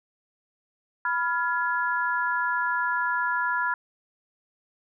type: chord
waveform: sine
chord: F diminished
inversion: second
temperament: equal with one note detuned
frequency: 987.8 / 1396.9 / 1689.3 Hz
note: Cb6 / F6 / Ab6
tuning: 0 / 0 / +29 cents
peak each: -27 / -27 / -29 dBFS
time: 1.05-3.74 s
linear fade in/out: 2 ms
effects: none